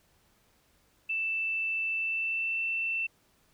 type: tone with pitch glide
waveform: sine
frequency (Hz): 2653 to 2678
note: E7 to E7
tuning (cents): +10 to +27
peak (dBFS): -28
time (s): 1.09-3.07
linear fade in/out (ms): 10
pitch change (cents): +17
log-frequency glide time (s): 1.93-2.63
effects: pink hiss -67 dBFS RMS until 3.53 s